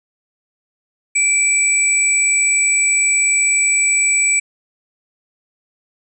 sine tone pair together, 2330 / 7889 Hz, D7 / B8, -14 / -3 cents, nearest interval octave + major sixth, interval 2111 cents, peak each -15 dBFS, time 1.15-4.4 s, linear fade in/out 10 ms, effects none

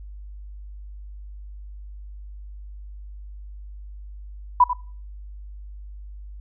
sine tone with echo, 987.8 Hz, B5, in tune, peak -10 dBFS, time 4.6-4.64 s, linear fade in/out 5 ms, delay 93 ms, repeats 1, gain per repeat -11 dB, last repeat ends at 4.733 s, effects noise-tail reverb RT60 0.5 s tail -24 dB re dry + added 50 Hz sine -36 dBFS peak until 6.4 s

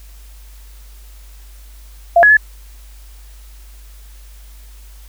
sine tone with pitch steps, 686 / 1686 / 1720 Hz, F5 / G#6 / A6, -31 / +26 / -40 cents, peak -5 dBFS, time 2.16-2.37 s, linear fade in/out 5 ms, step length 70 ms, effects added 50 Hz sine -36 dBFS peak until 5.08 s + white hiss -48 dBFS RMS until 5.08 s

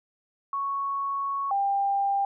sine tone pair in turn, 1108.7 / 794.9 Hz, C#6 / G5, 0 / +24 cents, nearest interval tritone, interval 576 cents, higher first, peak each -26 / -22 dBFS, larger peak second, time 0.53-1.51 / 1.51-2.25 s, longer first, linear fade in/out 2 ms, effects none

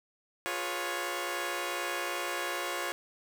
10% pulse chord, C# dominant seventh, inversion first, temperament equal with one note detuned, 352.7 / 415.3 / 493.9 / 554.4 Hz, E#4 / G#4 / B4 / C#5, +17 / 0 / 0 / 0 cents, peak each -28 / -33 / -33 / -28 dBFS, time 0.46-2.92 s, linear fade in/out 0 ms, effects none

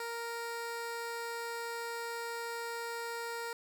15% pulse tone, 466.2 Hz, A#4, in tune, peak -31 dBFS, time 0-3.53 s, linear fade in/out 2 ms, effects none

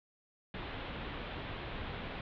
pink low-pass noise, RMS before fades -42 dBFS, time 0.54-2.21 s, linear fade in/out 2 ms, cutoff 3700 Hz, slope 48 dB/octave, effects none

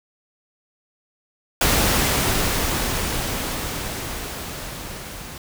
pink noise with level ramp, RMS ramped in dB -17 to -36 dBFS, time 1.61-5.38 s, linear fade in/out 2 ms, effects none

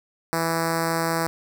5% pulse tone with notch filter, 164.81 Hz, E3, in tune, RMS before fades -24 dBFS, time 0.33-1.27 s, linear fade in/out 0 ms, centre 2900 Hz, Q 0.82, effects none

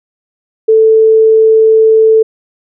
sine tone, 441.6 Hz, A4, 6 cents sharp, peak -3 dBFS, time 0.68-2.23 s, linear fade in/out 10 ms, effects none

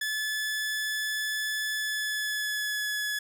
sawtooth tone with pitch glide, 1727 to 1701.3 Hz, A6 to G#6, -33 to +41 cents, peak -25 dBFS, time 0.01-3.19 s, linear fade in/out 5 ms, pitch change -26 cents, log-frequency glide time 1.74-2.87 s, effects none

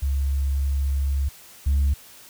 sine tone pair in turn, 69.1 / 69.82 Hz, C#2 / C#2, -5 / +13 cents, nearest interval unison, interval 18 cents, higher second, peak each -19 / -15 dBFS, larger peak second, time 0.02-1.29 / 1.66-1.94 s, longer first, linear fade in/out 10 ms, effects tanh soft clip ceiling -15 dBFS + white hiss -47 dBFS RMS until 2.29 s

